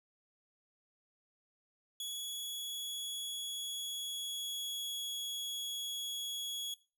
sawtooth tone with pitch glide, 3369 to 3346 Hz, G#7 to G#7, +24 to +12 cents, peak -35 dBFS, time 2-6.74 s, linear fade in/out 2 ms, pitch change -12 cents, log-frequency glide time 2.26-5.11 s, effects noise-tail reverb RT60 0.3 s tail -17 dB re dry

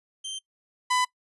sawtooth tone pair in turn, 3136 / 1001 Hz, G7 / B5, 0 / +23 cents, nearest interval octave + minor sixth, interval 1977 cents, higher first, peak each -29 / -18 dBFS, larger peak second, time 0.24-0.39 / 0.9-1.05 s, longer neither, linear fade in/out 10 ms, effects noise-tail reverb RT60 0.1 s tail -21 dB re dry + resampled to 24000 Hz

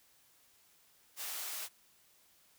white high-pass noise, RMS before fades -41 dBFS, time 1.16-1.69 s, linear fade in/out 50 ms, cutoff 620 Hz, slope 12 dB/octave, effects white hiss -67 dBFS RMS until 2.58 s

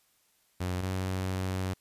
sawtooth tone pair in turn, 90.7 / 93.68 Hz, F#2 / F#2, -34 / +22 cents, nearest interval minor second, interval 56 cents, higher second, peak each -26 dBFS, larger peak neither, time 0.6-0.82 / 0.82-1.74 s, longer second, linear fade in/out 10 ms, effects white hiss -69 dBFS RMS until 1.8 s + resampled to 32000 Hz

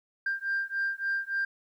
sine beating tone pair, 1587 / 1590.5 Hz, G6 / G6, +21 / +25 cents, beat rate 3.5 Hz, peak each -30 dBFS, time 0.26-1.45 s, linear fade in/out 5 ms, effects tanh soft clip ceiling -23 dBFS + 11-bit

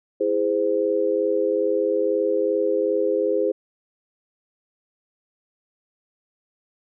sine chord, E augmented, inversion none, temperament just, 329.6 / 412 / 515 Hz, E4 / G#4 / B#4, 0 / -14 / -28 cents, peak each -26 / -22 / -22 dBFS, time 0.2-3.52 s, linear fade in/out 10 ms, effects none

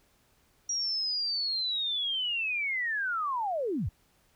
sine linear sweep, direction down, 5720 to 58.27 Hz, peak -28 dBFS, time 0.69-3.89 s, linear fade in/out 5 ms, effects pink hiss -67 dBFS RMS until 4.35 s

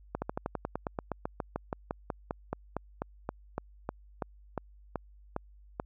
slowing click train, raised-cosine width 1 ms, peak -18 dBFS, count 29, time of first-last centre 0.15-5.799 s, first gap 70 ms, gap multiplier 1.07, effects added 50 Hz sine -53 dBFS peak until 5.85 s

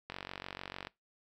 click train, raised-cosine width 0.3 ms, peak -24 dBFS, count 37, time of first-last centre 0.1-0.871 s, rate 46.7 Hz, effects noise-tail reverb RT60 0.2 s tail -22 dB re dry

